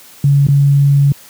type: tone with dropouts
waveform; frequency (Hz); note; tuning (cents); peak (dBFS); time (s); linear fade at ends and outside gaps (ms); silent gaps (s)
sine; 141; C#3; +30; -6; 0.24-1.12; 2; 0.468-0.485
effects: white hiss -40 dBFS RMS until 1.29 s + high-pass 80 Hz 12 dB/octave